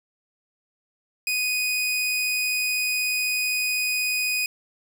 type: tone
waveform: sawtooth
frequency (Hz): 2489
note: D#7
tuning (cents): 0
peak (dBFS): -19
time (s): 1.27-4.46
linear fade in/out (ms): 2
effects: none